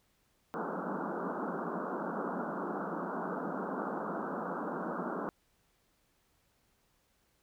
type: band-pass noise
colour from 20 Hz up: pink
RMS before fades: -37 dBFS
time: 0.54-5.29 s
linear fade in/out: 0 ms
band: 170 to 1500 Hz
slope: 96 dB/octave
effects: pink hiss -73 dBFS RMS until 7.42 s